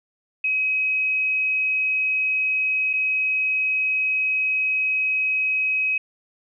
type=tone with dropouts; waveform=sine; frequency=2540 Hz; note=D#7; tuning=35 cents sharp; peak=-19 dBFS; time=0.44-5.98 s; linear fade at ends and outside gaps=5 ms; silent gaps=2.932-2.935 s; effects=none